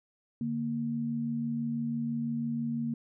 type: tone pair together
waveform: sine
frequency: 147.05 / 233.1 Hz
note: D3 / A#3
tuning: +3 / 0 cents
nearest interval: minor sixth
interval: 797 cents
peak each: -37 / -30 dBFS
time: 0.41-2.94 s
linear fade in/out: 2 ms
effects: none